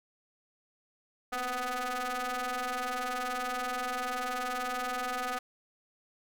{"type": "ring-modulated tone", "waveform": "sawtooth", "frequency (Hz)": 246.9, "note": "B3", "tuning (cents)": 0, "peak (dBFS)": -25, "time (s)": [1.32, 5.39], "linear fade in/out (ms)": 10, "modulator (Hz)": 998, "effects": []}